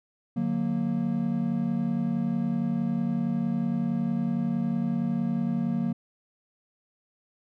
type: chord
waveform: triangle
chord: D augmented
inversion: none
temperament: equal with one note detuned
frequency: 146.83 / 182.24 / 233.1 Hz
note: D3 / F#3 / A#3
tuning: 0 / -26 / 0 cents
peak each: -31 / -27 / -25 dBFS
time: 0.36-5.93 s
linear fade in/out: 10 ms
effects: none